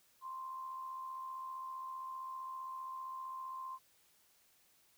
sine tone with amplitude modulation, 1046.5 Hz, C6, in tune, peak -40 dBFS, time 0.21-3.79 s, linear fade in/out 50 ms, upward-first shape sine, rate 75.3 Hz, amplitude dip 40%, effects white hiss -70 dBFS RMS until 4.97 s

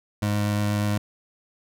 25% pulse tone with vibrato, 103.83 Hz, G#2, in tune, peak -18 dBFS, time 0.22-0.98 s, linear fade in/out 5 ms, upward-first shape triangle, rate 8.3 Hz, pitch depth 10 cents each way, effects none

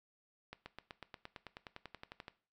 accelerating click train, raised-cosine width 0.3 ms, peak -30 dBFS, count 18, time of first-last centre 0.53-2.281 s, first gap 130 ms, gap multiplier 0.97, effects noise-tail reverb RT60 0.4 s tail -17 dB re dry

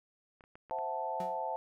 clicks, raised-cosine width 0.5 ms, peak -40 / -43 / -36 / -41 / -39 dBFS, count 5, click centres 0.408 / 0.439 / 0.555 / 0.697 / 0.787 s
sine chord, F# half-diminished seventh, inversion second, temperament equal, 523.3 / 659.3 / 740 / 880 Hz, C5 / E5 / F#5 / A5, 0 / 0 / 0 / 0 cents, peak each -41 / -40 / -41 / -36 dBFS, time 0.71-1.56 s, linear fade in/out 0 ms
35% pulse tone with exponential decay, 183.6 Hz, F#3, 13 cents flat, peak -37 dBFS, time 1.2-1.42 s, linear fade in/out 2 ms, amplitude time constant 47 ms
effects none

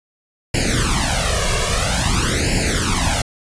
pink noise with flanger, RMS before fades -18 dBFS, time 0.54-3.22 s, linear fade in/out 5 ms, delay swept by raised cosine 0.41 to 1.81 ms, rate 0.5 Hz, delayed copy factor +1, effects resampled to 22050 Hz

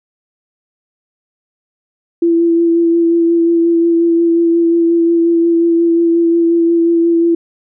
sine tone with vibrato, 336.3 Hz, E4, 35 cents sharp, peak -8 dBFS, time 2.22-7.35 s, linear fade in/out 5 ms, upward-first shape sine, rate 5.6 Hz, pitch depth 16 cents each way, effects none

